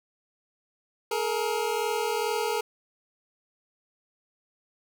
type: tone pair together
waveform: 25% pulse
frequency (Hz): 423.9 / 466.2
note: G#4 / A#4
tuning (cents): +35 / 0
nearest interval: major second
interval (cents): 165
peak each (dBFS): -25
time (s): 1.11-2.61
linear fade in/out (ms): 5
effects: none